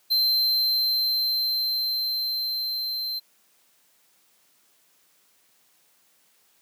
square tone with level ramp, 4113 Hz, C8, 30 cents flat, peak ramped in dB -19 to -28 dBFS, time 0.1-3.2 s, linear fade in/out 20 ms, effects white hiss -63 dBFS RMS until 6.61 s + high-pass 150 Hz 12 dB/octave

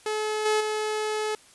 sawtooth tone with level steps, 428.8 Hz, A4, 45 cents flat, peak -22 / -17 / -22 dBFS, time 0.06-1.35 s, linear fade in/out 2 ms, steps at 0.45 / 0.6 s, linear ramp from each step 10 ms, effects white hiss -54 dBFS RMS until 1.54 s + resampled to 24000 Hz

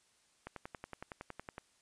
click train, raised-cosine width 0.5 ms, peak -28 dBFS, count 13, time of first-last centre 0.47-1.581 s, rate 10.8 Hz, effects white hiss -71 dBFS RMS until 1.81 s + resampled to 22050 Hz

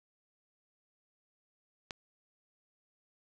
click, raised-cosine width 0.2 ms, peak -21 dBFS, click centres 1.908 s, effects none

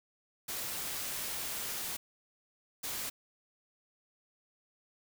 white noise bursts at uneven times, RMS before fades -38 dBFS, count 2, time 0.48-1.97 / 2.83-3.1 s, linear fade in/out 10 ms, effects none

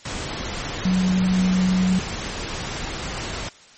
sine tone in noise, 185 Hz, F#3, in tune, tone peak -16 dBFS, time 0.85-1.99 s, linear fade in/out 5 ms, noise pink, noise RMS -29 dBFS, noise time 0.05-3.49 s, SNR +10 dB, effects white hiss -48 dBFS RMS until 3.77 s + MP3 32 kbps

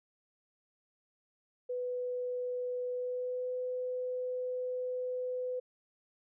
sine tone with pitch glide, 496.4 to 503 Hz, B4 to B4, +9 to +32 cents, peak -33 dBFS, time 1.69-5.6 s, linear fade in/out 10 ms, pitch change +23 cents, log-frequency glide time 2.91-3.53 s, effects none

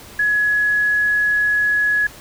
sine tone, 1685 Hz, G#6, 25 cents sharp, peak -14 dBFS, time 0.19-2.07 s, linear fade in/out 5 ms, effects pink hiss -40 dBFS RMS until 2.2 s

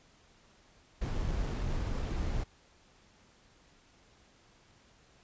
brown noise with sample-and-hold, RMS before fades -33 dBFS, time 1.01-2.44 s, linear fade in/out 10 ms, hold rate 6300 Hz, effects pink hiss -63 dBFS RMS until 5.23 s + resampled to 16000 Hz

